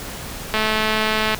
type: click train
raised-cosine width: 0.3 ms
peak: -4 dBFS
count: 176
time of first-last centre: 0.54-1.346 s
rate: 217 Hz
effects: pink hiss -32 dBFS RMS until 1.39 s